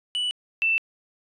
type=tone pair in turn; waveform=triangle / sine; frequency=2960 / 2666 Hz; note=F#7 / E7; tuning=0 / +19 cents; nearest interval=major second; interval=181 cents; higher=first; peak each=-22 / -19 dBFS; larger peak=second; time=0.15-0.31 / 0.62-0.78 s; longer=neither; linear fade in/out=0 ms; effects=resampled to 24000 Hz